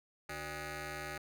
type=ring-modulated tone; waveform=10% pulse; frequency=220 Hz; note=A3; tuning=in tune; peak=-29 dBFS; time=0.29-1.18 s; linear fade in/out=5 ms; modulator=1030 Hz; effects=none